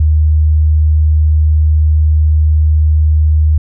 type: tone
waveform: sine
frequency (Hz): 77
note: D#2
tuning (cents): -17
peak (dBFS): -6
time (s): 0-3.58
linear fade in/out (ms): 5
effects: none